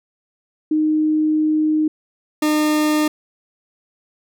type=tone pair in turn; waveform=sine / 40% pulse; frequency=308.9 / 304.1 Hz; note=D#4 / D#4; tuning=-12 / -40 cents; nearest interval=unison; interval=28 cents; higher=first; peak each=-14 dBFS; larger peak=neither; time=0.71-1.88 / 2.42-3.08 s; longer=first; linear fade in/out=5 ms; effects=none